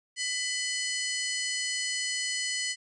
harmonic tone with a mistuned harmonic, 998 Hz, B5, 18 cents sharp, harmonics 2 / 3 / 4 / 5 / 6 / 7 / 8 / 9, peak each -34 / -36 / -37 / -38 / -39 / -39 / -40 / -41 dBFS, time 0.16-2.76 s, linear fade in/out 50 ms, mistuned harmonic 4, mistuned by +120 cents, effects none

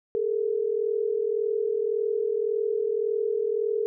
sine tone pair together, 415.3 / 457.1 Hz, G#4 / A#4, 0 / -34 cents, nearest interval major second, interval 166 cents, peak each -26 dBFS, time 0.15-3.86 s, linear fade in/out 0 ms, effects none

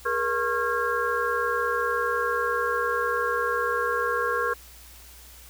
sine tone cluster, 417.1 / 477.2 / 1085 / 1381 / 1631 Hz, G#4 / A#4 / C#6 / F6 / G#6, +7 / +41 / -37 / -20 / -32 cents, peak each -34 / -28 / -28 / -30 / -29 dBFS, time 0.05-4.54 s, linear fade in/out 10 ms, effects added 60 Hz sine -49 dBFS peak until 5.49 s + white hiss -49 dBFS RMS until 5.49 s

